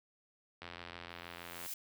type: click train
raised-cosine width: 0.3 ms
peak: -29 dBFS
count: 91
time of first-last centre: 0.62-1.66 s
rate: 86.5 Hz
type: noise with exponential growth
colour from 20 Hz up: blue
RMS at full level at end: -40 dBFS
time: 1.09-1.74 s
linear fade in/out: 5 ms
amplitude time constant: 140 ms
effects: high-pass 60 Hz 12 dB/octave